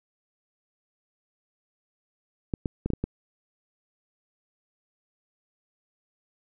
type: clicks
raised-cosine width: 3 ms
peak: -14 dBFS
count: 6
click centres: 2.538 / 2.658 / 2.86 / 2.903 / 2.935 / 3.04 s
effects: none